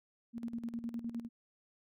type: tone with tremolo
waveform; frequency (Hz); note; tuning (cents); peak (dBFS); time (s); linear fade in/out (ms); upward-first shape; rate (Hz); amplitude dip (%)
sine; 233.1; A#3; 0; -35; 0.33-1.29; 50; square; 9.8; 70
effects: none